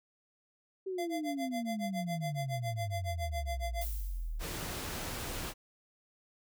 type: exponential sweep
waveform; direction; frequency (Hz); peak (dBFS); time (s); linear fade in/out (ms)
sine; down; 388.1 to 36.41; -34; 0.86-4.43; 10
type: tone with tremolo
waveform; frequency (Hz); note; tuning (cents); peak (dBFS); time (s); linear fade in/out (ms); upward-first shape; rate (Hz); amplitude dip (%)
square; 686; F5; -31; -35; 0.98-3.86; 5; sine; 7.2; 100
type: noise with exponential decay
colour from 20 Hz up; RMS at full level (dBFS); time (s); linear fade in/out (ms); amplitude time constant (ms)
violet; -39; 3.81-4.55; 5; 160
type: noise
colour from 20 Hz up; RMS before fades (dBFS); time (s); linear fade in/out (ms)
pink; -39; 4.39-5.54; 50
effects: none